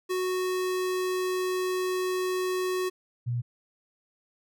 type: tone pair in turn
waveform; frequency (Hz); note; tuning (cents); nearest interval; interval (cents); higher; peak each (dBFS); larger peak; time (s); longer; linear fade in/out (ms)
square / sine; 368.8 / 120.54; F#4 / B2; -6 / -42; octave + perfect fifth; 1936; first; -27 / -26; second; 0.09-2.9 / 3.26-3.42; first; 20
effects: none